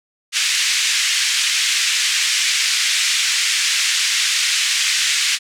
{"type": "band-pass noise", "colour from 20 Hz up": "pink", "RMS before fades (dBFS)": -18, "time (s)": [0.32, 5.39], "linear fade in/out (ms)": 50, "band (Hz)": [2000, 8000], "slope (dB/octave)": 24, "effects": []}